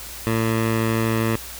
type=tone with low-pass filter; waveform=15% pulse; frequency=112.7 Hz; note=A2; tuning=42 cents sharp; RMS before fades=-21 dBFS; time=0.27-1.36 s; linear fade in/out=0 ms; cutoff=2500 Hz; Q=1.3; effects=added 60 Hz sine -42 dBFS peak until 1.59 s + white hiss -36 dBFS RMS until 1.59 s